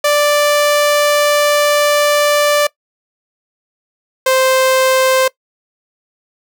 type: tone pair in turn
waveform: sawtooth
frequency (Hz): 587.3 / 522.1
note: D5 / C5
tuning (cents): 0 / -4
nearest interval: major second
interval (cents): 204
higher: first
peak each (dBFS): -6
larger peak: neither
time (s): 0.04-2.67 / 4.26-5.28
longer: first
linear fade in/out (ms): 5
effects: noise-tail reverb RT60 0.1 s tail -21 dB re dry